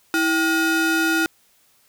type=ring-modulated tone; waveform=square; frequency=553 Hz; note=C#5; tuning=4 cents flat; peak=-15 dBFS; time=0.14-1.26 s; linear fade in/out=0 ms; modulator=879 Hz; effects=white hiss -59 dBFS RMS until 1.88 s